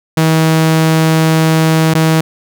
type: tone with dropouts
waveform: sawtooth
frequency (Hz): 160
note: D#3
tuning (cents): +49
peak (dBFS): -4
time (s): 0.17-2.21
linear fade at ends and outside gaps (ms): 5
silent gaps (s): 1.938-1.949
effects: none